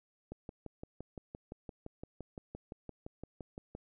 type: click train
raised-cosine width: 2 ms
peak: -30 dBFS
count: 21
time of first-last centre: 0.32-3.751 s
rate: 5.83 Hz
effects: none